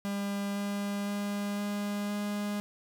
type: tone with pitch steps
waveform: 45% pulse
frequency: 200.7 / 202 / 203.3 / 204.6 / 205.9 Hz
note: G3 / G#3 / G#3 / G#3 / G#3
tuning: +41 / -48 / -37 / -26 / -15 cents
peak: -31 dBFS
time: 0.05-2.6 s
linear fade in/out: 0 ms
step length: 510 ms
effects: none